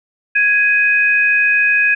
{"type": "tone pair together", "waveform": "sine", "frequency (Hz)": [1661.2, 2508], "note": ["G#6", "D#7"], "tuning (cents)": [0, 13], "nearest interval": "perfect fifth", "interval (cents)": 713, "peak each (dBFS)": -13, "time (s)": [0.35, 1.95], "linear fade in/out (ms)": 10, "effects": []}